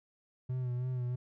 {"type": "tone with vibrato", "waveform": "triangle", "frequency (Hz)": 125.4, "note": "B2", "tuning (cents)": 27, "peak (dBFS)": -30, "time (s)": [0.49, 1.16], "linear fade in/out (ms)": 10, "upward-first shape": "sine", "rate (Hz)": 3.1, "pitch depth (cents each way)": 40, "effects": []}